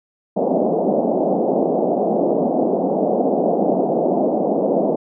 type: band-pass noise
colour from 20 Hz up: white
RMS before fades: -18 dBFS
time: 0.36-4.96 s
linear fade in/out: 10 ms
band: 180 to 720 Hz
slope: 48 dB/octave
effects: none